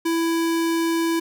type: tone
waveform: square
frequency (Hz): 331.4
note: E4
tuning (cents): +9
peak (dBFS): -20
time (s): 0.05-1.2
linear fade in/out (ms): 10
effects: none